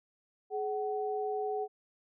sine tone pair together, 422 / 752 Hz, G#4 / F#5, +28 / +28 cents, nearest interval minor seventh, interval 1000 cents, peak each -33 / -35 dBFS, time 0.5-1.68 s, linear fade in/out 50 ms, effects none

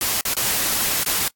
white noise with dropouts, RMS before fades -21 dBFS, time 0.01-1.28 s, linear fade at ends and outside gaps 1 ms, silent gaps 0.21-0.252 / 0.338-0.367 / 1.035-1.061 s, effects noise-tail reverb RT60 0.1 s tail -24 dB re dry + AAC 64 kbps

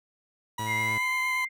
40% pulse tone with pitch glide, 968 to 1016.1 Hz, B5 to B5, -35 to +49 cents, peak -30 dBFS, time 0.58-1.45 s, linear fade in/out 5 ms, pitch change +84 cents, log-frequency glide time 0.77-1.09 s
sawtooth tone, 110 Hz, A2, in tune, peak -30 dBFS, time 0.59-0.98 s, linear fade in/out 5 ms
sine tone with vibrato, 2104 Hz, C7, 9 cents sharp, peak -26 dBFS, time 0.66-1.49 s, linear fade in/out 50 ms, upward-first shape triangle, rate 8.6 Hz, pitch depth 21 cents each way
effects none

